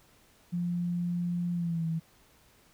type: tone with pitch glide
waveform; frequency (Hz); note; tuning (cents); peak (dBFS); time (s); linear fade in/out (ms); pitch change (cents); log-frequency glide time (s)
sine; 174.61 to 162.92; F3 to E3; 0 to -20; -28; 0.52-2; 20; -120; 1.53-1.86
effects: pink hiss -62 dBFS RMS until 2.73 s